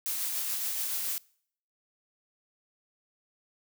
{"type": "noise with tremolo", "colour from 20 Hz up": "blue", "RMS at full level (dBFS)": -31, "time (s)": [0.06, 1.18], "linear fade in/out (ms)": 0, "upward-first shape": "triangle", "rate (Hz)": 7, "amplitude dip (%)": 30, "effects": ["noise-tail reverb RT60 0.6 s tail -24 dB re dry"]}